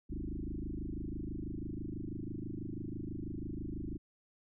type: tone with frequency modulation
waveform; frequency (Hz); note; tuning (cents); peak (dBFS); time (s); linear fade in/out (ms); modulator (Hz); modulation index
sine; 130.4; C3; -5; -37; 0.09-3.98; 20; 26.1; 7.9
effects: none